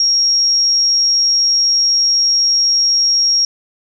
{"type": "tone", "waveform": "sine", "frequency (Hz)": 5588, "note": "F8", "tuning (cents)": 0, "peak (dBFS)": -10, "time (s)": [0, 3.45], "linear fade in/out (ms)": 2, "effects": []}